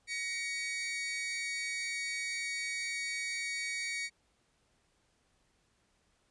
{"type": "tone pair together", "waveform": "sawtooth", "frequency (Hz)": [1892.9, 2251], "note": ["A#6", "C#7"], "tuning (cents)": [26, 26], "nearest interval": "minor third", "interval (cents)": 300, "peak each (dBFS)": [-38, -32], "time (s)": [0.07, 4.1], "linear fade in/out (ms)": 50, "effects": ["pink hiss -73 dBFS RMS until 6.3 s", "resampled to 22050 Hz"]}